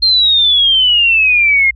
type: exponential sweep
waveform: sine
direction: down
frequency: 4221 to 2113 Hz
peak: -7 dBFS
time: 0.02-1.71 s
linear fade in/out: 10 ms
effects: added 60 Hz sine -34 dBFS peak until 1.75 s